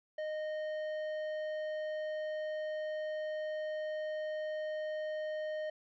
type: tone with tanh clipping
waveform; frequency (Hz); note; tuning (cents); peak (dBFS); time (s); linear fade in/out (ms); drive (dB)
sine; 617; D#5; -15; -37; 0.18-5.7; 5; 10
effects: none